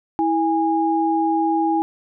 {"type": "tone pair together", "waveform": "sine", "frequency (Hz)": [325.8, 821], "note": ["E4", "G#5"], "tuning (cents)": [-20, -20], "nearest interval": "octave + major third", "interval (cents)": 1600, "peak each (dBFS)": -19, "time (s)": [0.19, 1.82], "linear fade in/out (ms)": 0, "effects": []}